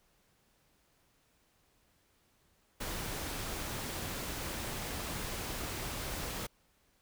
pink noise, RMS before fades -39 dBFS, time 2.8-6.47 s, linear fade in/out 10 ms, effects pink hiss -71 dBFS RMS until 7.01 s

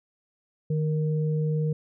sine tone pair together, 153.72 / 467.6 Hz, D#3 / A#4, -21 / +5 cents, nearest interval octave + perfect fifth, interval 1926 cents, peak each -23 / -32 dBFS, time 0.7-1.73 s, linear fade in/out 5 ms, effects none

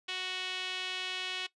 sawtooth tone with band-pass filter, 370 Hz, F#4, in tune, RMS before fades -37 dBFS, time 0.08-1.47 s, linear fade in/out 10 ms, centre 3100 Hz, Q 2.7, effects noise-tail reverb RT60 0.1 s tail -18 dB re dry + resampled to 24000 Hz

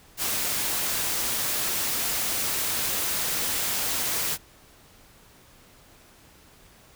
white noise, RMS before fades -27 dBFS, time 0.17-4.38 s, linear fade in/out 50 ms, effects pink hiss -54 dBFS RMS until 6.95 s

